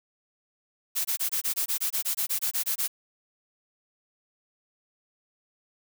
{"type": "noise bursts", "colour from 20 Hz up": "blue", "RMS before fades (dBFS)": -27, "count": 16, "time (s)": [0.95, 2.88], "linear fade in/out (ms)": 20, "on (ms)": 100, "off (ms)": 22, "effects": []}